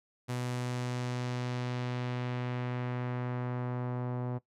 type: tone with low-pass filter sweep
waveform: sawtooth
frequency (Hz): 123.9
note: B2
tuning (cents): +6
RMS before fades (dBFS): -35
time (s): 0.28-4.39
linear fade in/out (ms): 20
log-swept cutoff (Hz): 11000 to 860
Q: 0.93
effects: noise-tail reverb RT60 0.1 s tail -17 dB re dry